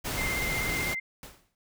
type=noise; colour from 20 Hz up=pink; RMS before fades=-32 dBFS; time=0.04-0.95 s; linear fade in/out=20 ms
type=tone with vibrato; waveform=sine; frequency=2093 Hz; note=C7; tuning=in tune; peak=-30 dBFS; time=0.17-1 s; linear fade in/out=10 ms; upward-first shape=sine; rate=16 Hz; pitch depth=24 cents each way
type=noise with exponential decay; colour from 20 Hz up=pink; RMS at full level=-41 dBFS; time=1.23-1.55 s; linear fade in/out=1 ms; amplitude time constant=68 ms
effects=none